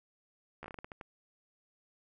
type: slowing click train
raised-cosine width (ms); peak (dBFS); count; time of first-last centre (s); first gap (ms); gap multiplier
0.5; -29; 10; 0.63-1.012; 13; 1.28
effects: none